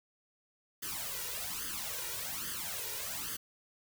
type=noise with flanger; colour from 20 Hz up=white; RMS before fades=-39 dBFS; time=0.82-3.37 s; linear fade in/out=10 ms; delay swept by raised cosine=0.62 to 2.12 ms; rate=1.2 Hz; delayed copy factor=+0.8; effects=none